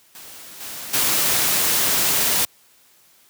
white noise with level steps, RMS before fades -40 / -33 / -19 dBFS, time 0.15-2.45 s, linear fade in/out 0 ms, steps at 0.6 / 0.93 s, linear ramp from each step 10 ms, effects white hiss -55 dBFS RMS until 3.29 s + high-pass 80 Hz 12 dB/octave

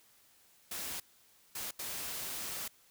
white noise bursts at uneven times, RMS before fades -40 dBFS, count 3, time 0.71-1 / 1.55-1.71 / 1.79-2.68 s, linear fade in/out 5 ms, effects white hiss -65 dBFS RMS until 2.9 s

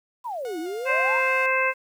sine exponential two-way sweep, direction down then up, 1044 to 311.1 to 1033 Hz, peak -28 dBFS, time 0.24-1.21 s, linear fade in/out 20 ms, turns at 0.59 s
sawtooth tone with vibrato, 718 Hz, F5, 48 cents sharp, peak -34 dBFS, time 0.45-1.46 s, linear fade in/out 0 ms, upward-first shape square, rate 2.4 Hz, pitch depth 28 cents each way
harmonic tone, 523.3 Hz, C5, in tune, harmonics 1 / 2 / 3 / 4 / 5, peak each -26 / -26 / -26 / -26 / -26 dBFS, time 0.85-1.74 s, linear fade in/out 50 ms
effects 9-bit

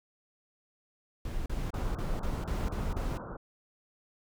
brown noise bursts, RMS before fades -33 dBFS, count 8, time 1.25-3.175 s, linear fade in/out 2 ms, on 210 ms, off 35 ms
pink low-pass noise, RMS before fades -41 dBFS, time 1.73-3.37 s, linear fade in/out 10 ms, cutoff 1500 Hz, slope 96 dB/octave
effects none

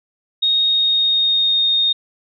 sine tone with pitch glide, 3729 to 3693 Hz, A#7 to A#7, 0 to -17 cents, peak -13 dBFS, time 0.42-1.93 s, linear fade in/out 10 ms, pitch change -17 cents, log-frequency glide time 0.65-1.63 s, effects none

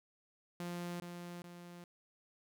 sawtooth tone with echo, 174.61 Hz, F3, in tune, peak -36 dBFS, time 0.6-1 s, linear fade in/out 2 ms, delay 420 ms, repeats 2, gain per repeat -5 dB, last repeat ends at 1.84 s, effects none

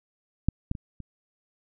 clicks, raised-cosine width 5 ms, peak -9 / -14 / -24 / -27 dBFS, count 4, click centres 0.486 / 0.714 / 0.752 / 1.003 s, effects none

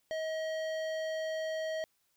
sine tone with hard clipping, 635 Hz, D#5, 35 cents sharp, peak -35 dBFS, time 0.11-1.84 s, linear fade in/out 0 ms, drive 14 dB, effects white hiss -75 dBFS RMS until 2.16 s

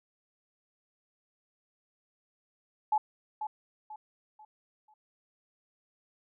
sine tone with echo, 856 Hz, A5, 48 cents flat, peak -23 dBFS, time 2.92-2.98 s, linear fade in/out 5 ms, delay 490 ms, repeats 4, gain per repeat -9 dB, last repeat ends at 4.94 s, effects none

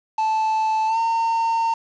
triangle tone with pitch glide, 876 to 912.1 Hz, A5 to A#5, -8 to -38 cents, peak -16 dBFS, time 0.18-1.74 s, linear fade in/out 5 ms, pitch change +70 cents, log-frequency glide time 0.87-0.98 s, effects resampled to 16000 Hz + 7-bit

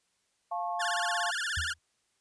sine chord, F augmented, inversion none, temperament just, 698.5 / 873.1 / 1091.3 Hz, F5 / A5 / C#6, 0 / -14 / -27 cents, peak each -33 / -36 / -37 dBFS, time 0.51-1.31 s, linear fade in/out 10 ms
sawtooth tone with vibrato, 1581 Hz, G6, 14 cents sharp, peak -27 dBFS, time 0.79-1.74 s, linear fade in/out 20 ms, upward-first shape sine, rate 17 Hz, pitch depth 220 cents each way
sine tone with exponential decay, 80.4 Hz, E2, 43 cents flat, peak -29 dBFS, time 1.57-1.79 s, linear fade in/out 5 ms, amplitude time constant 46 ms
effects white hiss -74 dBFS RMS until 2.2 s + resampled to 22050 Hz

